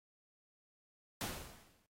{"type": "noise with exponential decay", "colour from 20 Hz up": "pink", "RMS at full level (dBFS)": -38, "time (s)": [1.21, 1.86], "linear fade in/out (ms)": 0, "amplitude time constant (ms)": 140, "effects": ["AAC 48 kbps"]}